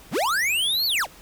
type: linear two-way sweep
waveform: square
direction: up then down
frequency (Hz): 78.2 to 4523 to 395.9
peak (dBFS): -21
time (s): 0.11-1.07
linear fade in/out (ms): 50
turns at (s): 0.86
effects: pink hiss -48 dBFS RMS until 1.21 s